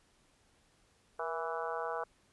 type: harmonic tone with a mistuned harmonic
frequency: 164.81 Hz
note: E3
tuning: in tune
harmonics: 3 / 4 / 5 / 6 / 7 / 8 / 9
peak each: -40 / -41 / -42 / -43 / -43 / -44 / -45 dBFS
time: 1.19-2.04 s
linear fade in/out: 5 ms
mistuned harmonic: 3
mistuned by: -49 cents
effects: pink hiss -69 dBFS RMS until 2.32 s + resampled to 24000 Hz